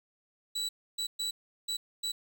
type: tone bursts at uneven times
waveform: 35% pulse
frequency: 3944 Hz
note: B7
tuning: 3 cents flat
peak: -29 dBFS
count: 5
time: 0.55-0.69 / 0.98-1.07 / 1.19-1.31 / 1.68-1.77 / 2.03-2.12 s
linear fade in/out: 10 ms
effects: none